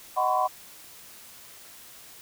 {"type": "tone cluster", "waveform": "sine", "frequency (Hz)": [621, 747, 1006, 1053, 1124], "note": ["D#5", "F#5", "B5", "C6", "C#6"], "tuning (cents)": [-3, 16, 32, 11, 24], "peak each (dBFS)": [-30, -25, -26, -33, -31], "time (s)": [0.16, 0.48], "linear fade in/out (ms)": 20, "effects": ["white hiss -48 dBFS RMS until 2.21 s"]}